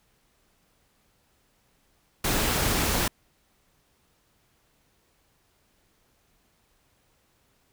pink noise, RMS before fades -25 dBFS, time 2.24-3.08 s, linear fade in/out 5 ms, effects pink hiss -67 dBFS RMS until 7.72 s

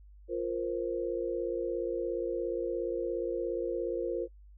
sine chord, F suspended fourth, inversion none, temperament equal, 349.2 / 466.2 / 523.3 Hz, F4 / Bb4 / C5, 0 / 0 / 0 cents, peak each -34 / -34 / -36 dBFS, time 0.28-4.28 s, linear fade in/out 50 ms, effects noise-tail reverb RT60 0.1 s tail -22 dB re dry + added 50 Hz sine -51 dBFS peak until 4.57 s

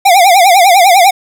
square tone with vibrato, 740 Hz, F#5, in tune, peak -4 dBFS, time 0.05-1.11 s, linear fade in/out 10 ms, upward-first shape triangle, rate 10 Hz, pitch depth 180 cents each way, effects none

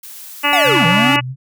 blue noise, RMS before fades -34 dBFS, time 0.03-0.7 s, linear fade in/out 5 ms
harmonic tone, 289.1 Hz, D4, 27 cents flat, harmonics 1 / 2 / 3 / 4 / 5 / 6 / 7 / 8 / 9 / 10, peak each -25 / -25 / -20 / -20 / -24 / -24 / -20 / -25 / -19 / -19 dBFS, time 0.43-1.21 s, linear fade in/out 20 ms
square linear two-way sweep, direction down then up, 784 to 156.1 to 292.1 Hz, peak -15 dBFS, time 0.53-1.16 s, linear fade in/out 0 ms, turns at 0.86 s
sine tone with vibrato, 130.81 Hz, C3, in tune, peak -22 dBFS, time 0.64-1.36 s, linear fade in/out 50 ms, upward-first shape sine, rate 3 Hz, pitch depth 69 cents each way
effects none

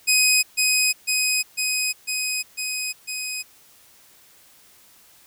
15% pulse tone with echo, 2512 Hz, D#7, 16 cents sharp, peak -8 dBFS, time 0.07-0.43 s, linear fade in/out 20 ms, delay 500 ms, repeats 6, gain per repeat -2 dB, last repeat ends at 3.43 s, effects white hiss -53 dBFS RMS until 5.26 s

